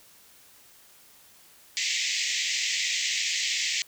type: band-pass noise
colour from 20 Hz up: pink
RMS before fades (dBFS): -28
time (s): 1.77-3.82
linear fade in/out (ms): 0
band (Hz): 1900 to 7600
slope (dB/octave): 96
effects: white hiss -55 dBFS RMS until 3.87 s